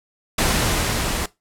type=noise with level ramp; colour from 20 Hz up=pink; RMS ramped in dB=-18 to -24 dBFS; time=0.38-1.26 s; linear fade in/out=5 ms; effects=noise-tail reverb RT60 0.2 s tail -19 dB re dry + low-pass 12000 Hz 12 dB/octave